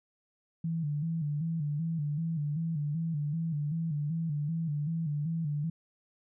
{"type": "tone with vibrato", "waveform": "sine", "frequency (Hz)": 155.56, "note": "D#3", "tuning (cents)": 0, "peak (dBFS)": -29, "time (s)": [0.64, 5.7], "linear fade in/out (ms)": 5, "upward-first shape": "square", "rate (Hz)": 2.6, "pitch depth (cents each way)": 97, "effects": []}